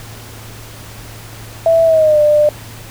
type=tone with pitch glide; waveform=sine; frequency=659.3 to 597.6 Hz; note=E5 to D5; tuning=0 to +30 cents; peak=-7 dBFS; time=1.66-2.49 s; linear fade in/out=2 ms; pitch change=-170 cents; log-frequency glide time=1.84-2.19 s; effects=added 110 Hz sine -34 dBFS peak until 2.9 s + pink hiss -35 dBFS RMS until 2.9 s